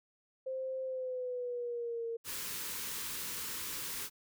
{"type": "tone with pitch glide", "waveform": "sine", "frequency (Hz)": [523.3, 460.9], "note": ["C5", "A#4"], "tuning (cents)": [0, -20], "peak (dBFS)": -35, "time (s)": [0.46, 2.17], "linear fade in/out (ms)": 10, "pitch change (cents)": -220, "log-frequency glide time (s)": [0.84, 2.06]}
{"type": "band-stop noise", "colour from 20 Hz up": "white", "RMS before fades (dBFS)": -40, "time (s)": [2.24, 4.1], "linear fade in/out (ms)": 50, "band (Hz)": [540, 870], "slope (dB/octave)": 96}
{"effects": []}